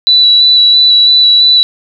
sine tone with vibrato, 3951 Hz, B7, in tune, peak -3 dBFS, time 0.07-1.63 s, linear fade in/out 0 ms, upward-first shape square, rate 3 Hz, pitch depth 10 cents each way, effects none

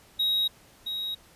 triangle tone with echo, 3801 Hz, A#7, 33 cents sharp, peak -21 dBFS, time 0.19-0.48 s, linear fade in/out 10 ms, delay 670 ms, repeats 1, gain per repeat -7 dB, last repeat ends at 1.15 s, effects pink hiss -56 dBFS RMS until 1.35 s + resampled to 32000 Hz

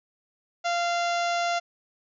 harmonic tone, 692 Hz, F5, 16 cents flat, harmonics 1 / 2 / 3 / 4 / 5 / 6 / 7 / 8 / 9 / 10, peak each -25 / -31 / -35 / -37 / -39 / -41 / -42 / -43 / -44 / -45 dBFS, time 0.64-1.6 s, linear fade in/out 20 ms, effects none

